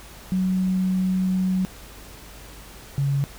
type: tone pair in turn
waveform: sine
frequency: 186.3 / 139.57 Hz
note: F#3 / C#3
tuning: +12 / +12 cents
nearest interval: perfect fourth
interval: 500 cents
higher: first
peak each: -19 dBFS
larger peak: neither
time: 0.32-1.65 / 2.98-3.24 s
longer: first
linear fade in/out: 0 ms
effects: added 50 Hz sine -45 dBFS peak until 3.38 s + pink hiss -44 dBFS RMS until 3.38 s